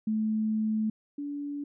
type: tone pair in turn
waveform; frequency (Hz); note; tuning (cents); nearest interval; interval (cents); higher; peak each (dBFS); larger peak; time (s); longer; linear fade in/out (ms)
sine; 217.2 / 287.7; A3 / D4; -22 / -36; perfect fourth; 486; second; -25 / -32; first; 0.07-0.9 / 1.18-1.64; first; 5
effects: none